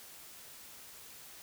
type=silence; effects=white hiss -52 dBFS RMS until 1.42 s